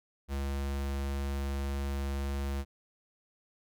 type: tone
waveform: square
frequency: 69.3 Hz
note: C#2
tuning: in tune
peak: -32 dBFS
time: 0.28-2.65 s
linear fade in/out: 50 ms
effects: none